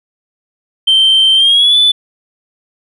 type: tone with pitch glide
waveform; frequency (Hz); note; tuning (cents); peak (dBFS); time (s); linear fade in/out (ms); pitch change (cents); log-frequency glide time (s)
sine; 3123 to 3485; G7 to A7; -7 to -17; -4; 0.87-1.92; 10; +190; 1.35-1.77
effects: tanh soft clip ceiling -3 dBFS